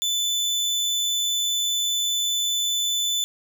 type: tone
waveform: 30% pulse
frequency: 3505 Hz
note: A7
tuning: 7 cents flat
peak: -19 dBFS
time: 0.02-3.24 s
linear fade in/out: 0 ms
effects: none